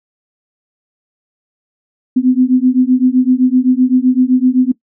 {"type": "beating tone pair", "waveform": "sine", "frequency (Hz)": [250.7, 258.5], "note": ["B3", "C4"], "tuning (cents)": [26, -21], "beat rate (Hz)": 7.8, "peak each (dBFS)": -11, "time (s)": [2.16, 4.72], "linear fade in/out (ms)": 10, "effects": ["noise-tail reverb RT60 0.1 s tail -19 dB re dry"]}